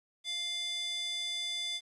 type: tone with high-pass filter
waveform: square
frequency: 698.5 Hz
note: F5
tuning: in tune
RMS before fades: -36 dBFS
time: 0.24-1.81 s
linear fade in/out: 50 ms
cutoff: 3100 Hz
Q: 5.7
effects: resampled to 24000 Hz + 11-bit